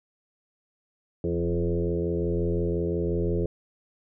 sine tone with frequency modulation, 256.5 Hz, C4, 34 cents flat, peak -23 dBFS, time 1.24-3.46 s, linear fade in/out 2 ms, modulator 85.7 Hz, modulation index 2.7, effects none

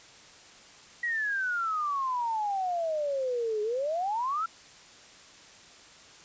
sine exponential two-way sweep, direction down then up, 1937 to 415.3 to 1372 Hz, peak -27 dBFS, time 1.03-4.46 s, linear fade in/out 5 ms, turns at 3.62 s, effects white hiss -52 dBFS RMS until 6.24 s + resampled to 16000 Hz

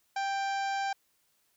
harmonic tone, 787 Hz, G5, 7 cents sharp, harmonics 1 / 2 / 3 / 4 / 5 / 6 / 7 / 8 / 9, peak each -30 / -37 / -43 / -48 / -49 / -49 / -49 / -54 / -53 dBFS, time 0.16-0.93 s, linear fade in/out 5 ms, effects white hiss -72 dBFS RMS until 1.56 s

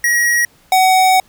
square tone pair in turn, 1901 / 750.3 Hz, A#6 / F#5, +33 / +24 cents, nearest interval octave + major third, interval 1609 cents, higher first, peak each -12 / -9 dBFS, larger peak second, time 0.04-0.45 / 0.72-1.2 s, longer second, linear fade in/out 2 ms, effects pink hiss -51 dBFS RMS until 1.28 s

